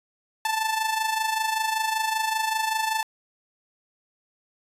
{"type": "tone with amplitude modulation", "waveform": "sawtooth", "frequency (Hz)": 880, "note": "A5", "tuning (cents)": 0, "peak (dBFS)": -17, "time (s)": [0.45, 3.03], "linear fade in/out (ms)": 2, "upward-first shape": "sine", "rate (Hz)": 25.2, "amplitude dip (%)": 60, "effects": ["resampled to 32000 Hz"]}